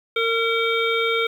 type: harmonic tone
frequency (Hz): 457.2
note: A#4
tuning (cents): -34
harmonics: 1 / 3 / 5 / 7 / 8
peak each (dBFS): -22 / -25 / -24 / -30 / -29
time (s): 0.16-1.27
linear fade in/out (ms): 5
effects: 8-bit